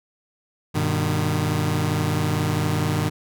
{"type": "chord", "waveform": "sawtooth", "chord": "G augmented", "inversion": "none", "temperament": "just", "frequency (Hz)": [98, 122.5, 153.12], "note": ["G2", "B2", "D#3"], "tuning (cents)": [0, -14, -27], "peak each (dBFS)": [-21, -23, -19], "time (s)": [0.74, 3.1], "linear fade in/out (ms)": 20, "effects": []}